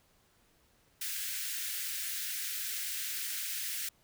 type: high-pass noise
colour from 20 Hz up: white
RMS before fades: -37 dBFS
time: 1.01-3.89 s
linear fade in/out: 5 ms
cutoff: 1500 Hz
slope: 48 dB/octave
effects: pink hiss -68 dBFS RMS until 4.03 s